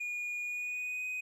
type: tone with pitch glide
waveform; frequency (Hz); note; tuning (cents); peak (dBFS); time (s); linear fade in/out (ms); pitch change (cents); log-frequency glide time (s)
triangle; 2440 to 2501; D#7 to D#7; -34 to +8; -33; 0-1.21; 10; +42; 0.41-1.06
effects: none